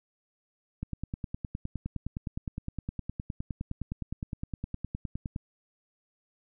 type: click train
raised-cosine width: 5 ms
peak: -21 dBFS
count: 45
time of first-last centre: 0.83-5.361 s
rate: 9.71 Hz
effects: none